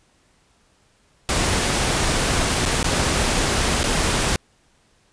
pink noise with dropouts, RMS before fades -20 dBFS, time 1.29-4.36 s, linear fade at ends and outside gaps 0 ms, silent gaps 2.653-2.66 / 2.829-2.843 / 3.832-3.84 s, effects pink hiss -60 dBFS RMS until 5.12 s + resampled to 22050 Hz

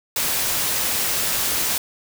white noise, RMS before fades -22 dBFS, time 0.16-1.78 s, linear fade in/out 2 ms, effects none

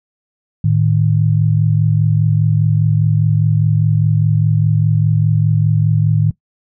sine tone pair together, 108.5 / 153.44 Hz, A2 / D#3, -24 / -24 cents, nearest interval tritone, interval 600 cents, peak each -13 dBFS, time 0.64-6.31 s, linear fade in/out 5 ms, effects noise-tail reverb RT60 0.1 s tail -19 dB re dry

